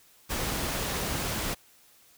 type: noise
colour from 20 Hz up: pink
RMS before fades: -31 dBFS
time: 0.29-1.55 s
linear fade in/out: 20 ms
effects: white hiss -59 dBFS RMS until 2.17 s